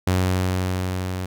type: tone with level ramp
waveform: sawtooth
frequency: 92.3 Hz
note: F#2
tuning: 4 cents flat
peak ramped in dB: -13 to -22 dBFS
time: 0.07-1.26 s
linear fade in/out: 5 ms
effects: none